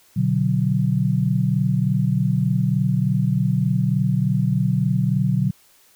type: chord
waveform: sine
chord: B minor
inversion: none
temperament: equal with one note detuned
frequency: 123.47 / 146.83 / 185.96 Hz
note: B2 / D3 / F#3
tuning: 0 / 0 / +9 cents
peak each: -21 dBFS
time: 0.16-5.51 s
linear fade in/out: 10 ms
effects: white hiss -55 dBFS RMS until 5.95 s